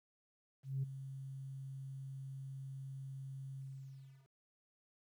sine tone with ADSR envelope, 134.9 Hz, C#3, 47 cents flat, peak -32 dBFS, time 0.63-4.29 s, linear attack 200 ms, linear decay 15 ms, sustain -12 dB, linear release 680 ms, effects tanh soft clip ceiling -30 dBFS + 12-bit

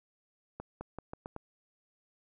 accelerating click train, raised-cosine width 1 ms, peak -26 dBFS, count 6, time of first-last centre 0.6-1.364 s, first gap 210 ms, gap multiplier 0.84, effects none

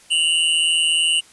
square tone pair together, 2794 / 2957 Hz, F7 / F#7, 0 / -2 cents, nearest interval minor second, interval 98 cents, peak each -19 / -19 dBFS, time 0.1-1.21 s, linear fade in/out 20 ms, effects white hiss -49 dBFS RMS until 1.32 s + resampled to 24000 Hz

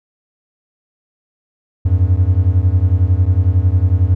triangle beating tone pair, 85.7 / 96.7 Hz, F2 / G2, -32 / -23 cents, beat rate 11 Hz, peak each -11 dBFS, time 1.85-4.15 s, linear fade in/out 10 ms, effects none

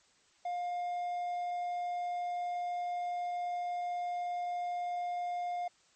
triangle tone, 708 Hz, F5, 23 cents sharp, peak -31 dBFS, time 0.45-5.68 s, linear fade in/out 5 ms, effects white hiss -67 dBFS RMS until 5.95 s + MP3 32 kbps

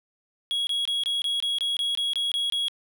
triangle tone bursts, 3322 Hz, G#7, in tune, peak -22 dBFS, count 12, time 0.51-2.683 s, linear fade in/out 0 ms, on 160 ms, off 23 ms, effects none

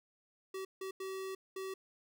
square tone bursts at uneven times, 382 Hz, G4, 45 cents flat, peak -40 dBFS, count 4, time 0.54-0.65 / 0.81-0.91 / 1-1.35 / 1.56-1.74 s, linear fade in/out 5 ms, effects none

